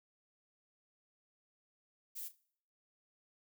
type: noise with echo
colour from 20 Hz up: violet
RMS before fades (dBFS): -44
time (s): 2.15-2.29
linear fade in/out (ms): 20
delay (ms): 36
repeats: 2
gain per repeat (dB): -14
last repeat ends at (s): 2.362
effects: noise-tail reverb RT60 0.6 s tail -22 dB re dry